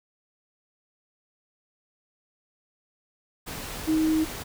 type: tone in noise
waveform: sine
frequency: 315.2 Hz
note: D#4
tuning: 23 cents sharp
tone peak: -20 dBFS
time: 3.87-4.25 s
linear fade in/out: 20 ms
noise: pink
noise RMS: -36 dBFS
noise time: 3.46-4.44 s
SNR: +13 dB
effects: none